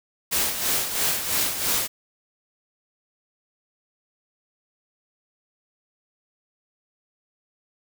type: noise with tremolo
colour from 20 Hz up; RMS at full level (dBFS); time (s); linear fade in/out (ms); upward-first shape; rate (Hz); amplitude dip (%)
white; -22; 0.31-1.88; 20; sine; 3; 60
effects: none